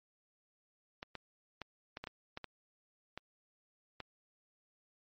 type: clicks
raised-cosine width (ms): 0.3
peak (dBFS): -26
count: 10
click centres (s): 1.029 / 1.153 / 1.617 / 1.971 / 2.04 / 2.072 / 2.374 / 2.443 / 3.176 / 4.003
effects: MP3 32 kbps